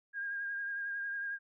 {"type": "tone with vibrato", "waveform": "sine", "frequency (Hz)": 1618, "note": "G#6", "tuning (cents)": -46, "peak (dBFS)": -35, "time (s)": [0.13, 1.39], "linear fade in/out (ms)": 50, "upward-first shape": "sine", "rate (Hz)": 11, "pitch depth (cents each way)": 25, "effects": []}